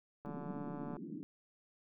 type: click train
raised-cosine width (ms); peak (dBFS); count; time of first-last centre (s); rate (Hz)
1; -34; 105; 0.25-0.967; 145
type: band-pass noise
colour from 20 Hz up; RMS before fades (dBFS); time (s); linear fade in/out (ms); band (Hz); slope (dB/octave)
pink; -45; 0.26-1.23; 0; 170 to 340; 48
effects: none